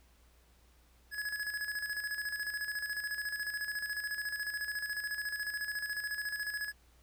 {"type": "tone with tremolo", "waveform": "square", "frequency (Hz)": 1687, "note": "G#6", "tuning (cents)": 27, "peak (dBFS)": -34, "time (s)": [1.11, 6.73], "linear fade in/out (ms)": 50, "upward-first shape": "square", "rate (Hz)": 14, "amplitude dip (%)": 55, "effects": ["added 60 Hz sine -63 dBFS peak until 7.02 s", "pink hiss -68 dBFS RMS until 7.02 s"]}